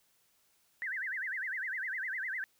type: tone with vibrato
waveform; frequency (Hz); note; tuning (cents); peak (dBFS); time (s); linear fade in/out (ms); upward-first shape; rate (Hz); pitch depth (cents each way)
sine; 1781; A6; +21; -34; 0.82-2.44; 0; sine; 9.9; 270
effects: white hiss -71 dBFS RMS until 2.59 s